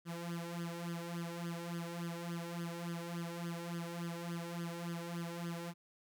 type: tone with flanger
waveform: sawtooth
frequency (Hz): 170.4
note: F3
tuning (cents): -42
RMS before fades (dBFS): -42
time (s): 0.05-5.74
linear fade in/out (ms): 50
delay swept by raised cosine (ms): 0.61 to 2.21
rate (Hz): 3.5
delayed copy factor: +0.85
effects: none